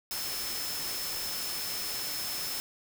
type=tone in noise; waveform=sine; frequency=5260 Hz; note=E8; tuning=5 cents flat; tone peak=-37 dBFS; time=0.11-2.6 s; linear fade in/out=0 ms; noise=white; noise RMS=-36 dBFS; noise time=0.11-2.6 s; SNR=-4 dB; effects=none